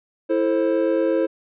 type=chord; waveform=triangle; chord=A minor; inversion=second; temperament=just; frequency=330 / 440 / 528 Hz; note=E4 / A4 / C5; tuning=+2 / 0 / +16 cents; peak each=-19 / -22 / -19 dBFS; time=0.29-1.27 s; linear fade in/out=20 ms; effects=resampled to 8000 Hz